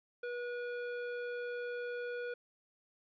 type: tone with band-pass filter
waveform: square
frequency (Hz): 484.8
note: B4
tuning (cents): -32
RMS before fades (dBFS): -40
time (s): 0.23-2.34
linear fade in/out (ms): 5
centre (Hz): 1000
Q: 1.2
effects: resampled to 11025 Hz + 12-bit